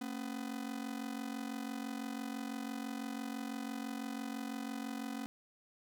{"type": "ring-modulated tone", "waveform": "45% pulse", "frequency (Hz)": 249.9, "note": "B3", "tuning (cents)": 21, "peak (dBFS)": -36, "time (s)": [0.01, 5.26], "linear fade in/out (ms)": 0, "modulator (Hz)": 23, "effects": []}